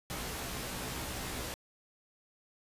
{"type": "noise with comb filter", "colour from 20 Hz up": "pink", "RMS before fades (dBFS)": -39, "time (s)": [0.1, 1.54], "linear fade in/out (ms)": 0, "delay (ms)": 16, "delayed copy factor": 0.9, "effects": ["resampled to 32000 Hz"]}